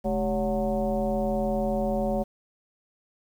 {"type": "tone with frequency modulation", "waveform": "sine", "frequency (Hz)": 388.5, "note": "G4", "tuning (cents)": -16, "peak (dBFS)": -23, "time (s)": [0.04, 2.24], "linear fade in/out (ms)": 20, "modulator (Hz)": 174, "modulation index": 1.9, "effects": ["9-bit"]}